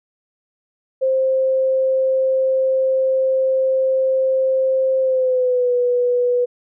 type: tone with pitch glide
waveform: sine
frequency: 526 to 490.8 Hz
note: C5 to B4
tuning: +9 to -11 cents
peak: -14 dBFS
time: 1.01-6.46 s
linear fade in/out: 20 ms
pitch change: -120 cents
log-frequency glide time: 5-5.73 s
effects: none